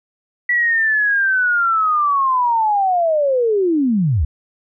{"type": "linear sweep", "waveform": "sine", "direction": "down", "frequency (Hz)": [1960, 61.3], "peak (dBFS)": -13, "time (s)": [0.49, 4.25], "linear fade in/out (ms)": 5, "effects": []}